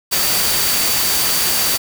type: tone in noise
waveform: sine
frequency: 4612 Hz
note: D8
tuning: 32 cents flat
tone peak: -23 dBFS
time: 0.11-1.78 s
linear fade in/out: 20 ms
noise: white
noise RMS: -17 dBFS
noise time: 0.11-1.78 s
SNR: -9 dB
effects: none